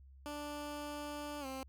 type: tone with pitch glide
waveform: 15% pulse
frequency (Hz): 293.7 to 264.7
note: D4 to C4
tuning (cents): 0 to +20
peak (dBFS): -35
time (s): 0.26-1.63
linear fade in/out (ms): 0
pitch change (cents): -180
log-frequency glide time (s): 1.4-1.46
effects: added 67 Hz sine -55 dBFS peak until 1.68 s